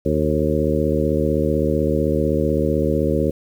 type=harmonic tone with a mistuned harmonic; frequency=75.8 Hz; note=D#2; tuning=45 cents flat; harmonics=1 / 2 / 3 / 4 / 5 / 6 / 7; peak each=-24 / -24 / -24 / -24 / -24 / -24 / -24 dBFS; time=0.05-3.31 s; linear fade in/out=10 ms; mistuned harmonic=7; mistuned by=+37 cents; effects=8-bit